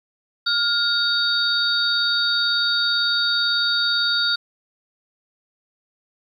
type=tone cluster; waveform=sine; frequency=1413 / 3738 / 4560 Hz; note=F6 / A#7 / C#8; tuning=+20 / +4 / +48 cents; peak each=-22 dBFS; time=0.46-4.36 s; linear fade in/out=10 ms; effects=9-bit